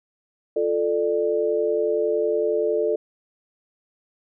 sine chord, D minor, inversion first, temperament equal with one note detuned, 349.2 / 440 / 595.2 Hz, F4 / A4 / D5, 0 / 0 / +23 cents, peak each -27 / -21 / -25 dBFS, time 0.56-2.96 s, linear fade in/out 5 ms, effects none

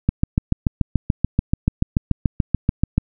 click train, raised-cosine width 5 ms, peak -3 dBFS, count 21, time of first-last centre 0.09-2.98 s, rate 6.92 Hz, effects none

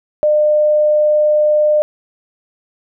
sine tone, 603 Hz, D5, 46 cents sharp, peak -9 dBFS, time 0.23-1.82 s, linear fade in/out 0 ms, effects none

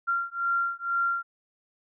sine beating tone pair, 1380 / 1382.1 Hz, F6 / F6, -21 / -18 cents, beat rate 2.1 Hz, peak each -28 dBFS, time 0.07-1.23 s, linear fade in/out 20 ms, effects none

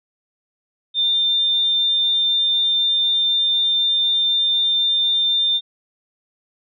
sine tone, 3598 Hz, A7, 38 cents sharp, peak -15 dBFS, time 0.94-5.61 s, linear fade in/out 50 ms, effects none

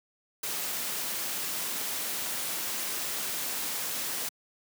white noise, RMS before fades -33 dBFS, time 0.43-4.29 s, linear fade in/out 5 ms, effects high-pass 150 Hz 12 dB/octave

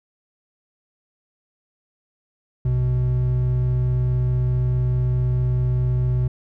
triangle tone pair together, 60.1 / 124.8 Hz, B1 / B2, -46 / +19 cents, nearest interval octave + minor second, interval 1265 cents, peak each -23 / -16 dBFS, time 2.65-6.28 s, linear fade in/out 5 ms, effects none

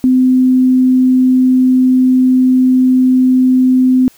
sine tone, 256.2 Hz, C4, 36 cents flat, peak -6 dBFS, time 0.04-4.08 s, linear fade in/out 0 ms, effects white hiss -46 dBFS RMS until 4.17 s

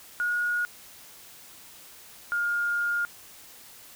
sine tone pair in turn, 1443 / 1415.8 Hz, F#6 / F6, -44 / +23 cents, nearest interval unison, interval 33 cents, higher first, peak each -24 dBFS, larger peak neither, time 0.2-0.65 / 2.32-3.05 s, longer second, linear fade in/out 0 ms, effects white hiss -49 dBFS RMS until 3.95 s

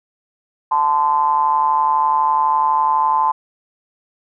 triangle ring-modulated tone, 76 Hz, D#2, 40 cents flat, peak -8 dBFS, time 0.71-3.32 s, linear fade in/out 10 ms, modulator 954 Hz, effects none

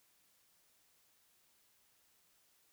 silence, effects white hiss -72 dBFS RMS until 2.72 s

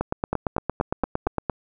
two click trains, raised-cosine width 1 ms, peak -9 / -9 dBFS, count 5 / 14, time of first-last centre 0.33-1.271 / 0.01-1.497 s, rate 4.25 / 8.74 Hz, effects none

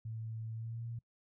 sine tone with pitch glide, 111.8 to 116.48 Hz, A2 to A#2, +28 to -1 cents, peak -39 dBFS, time 0.05-0.99 s, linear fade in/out 5 ms, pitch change +71 cents, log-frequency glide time 0.52-0.85 s, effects noise-tail reverb RT60 0.1 s tail -24 dB re dry

